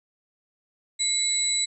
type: tone cluster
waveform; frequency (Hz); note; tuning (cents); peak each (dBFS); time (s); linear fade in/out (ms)
sine; 2153 / 3962 / 7830; C7 / B7 / B8; +49 / +5 / -16; -32 / -25 / -25; 0.99-1.66; 20
effects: none